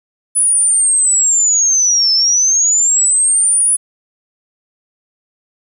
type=linear two-way sweep; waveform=sine; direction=down then up; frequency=9956 to 5230 to 9956 Hz; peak=-9 dBFS; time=0.35-3.77 s; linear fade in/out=20 ms; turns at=2.13 s; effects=8-bit